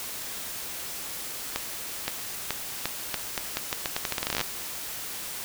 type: accelerating click train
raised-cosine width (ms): 0.2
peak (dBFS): -9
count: 23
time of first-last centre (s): 1.56-4.412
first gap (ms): 520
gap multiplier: 0.82
effects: white hiss -36 dBFS RMS until 5.44 s